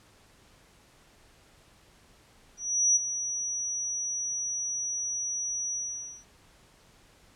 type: tone with ADSR envelope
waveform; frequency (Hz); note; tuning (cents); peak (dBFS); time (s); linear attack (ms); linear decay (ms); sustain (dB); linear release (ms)
sine; 5850; F#8; -21; -18; 2.57-6.25; 390; 17; -11; 510
effects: pink hiss -59 dBFS RMS until 7.35 s + low-pass 10000 Hz 12 dB/octave